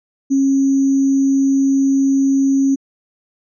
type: tone with sample-and-hold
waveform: sine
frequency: 272.3 Hz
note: C#4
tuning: 31 cents flat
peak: -11 dBFS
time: 0.3-2.76 s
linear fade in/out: 20 ms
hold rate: 6300 Hz
effects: resampled to 24000 Hz